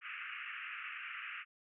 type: band-pass noise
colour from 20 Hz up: white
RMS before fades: -45 dBFS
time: 0.01-1.45 s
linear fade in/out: 50 ms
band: 1200 to 2800 Hz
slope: 96 dB/octave
effects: none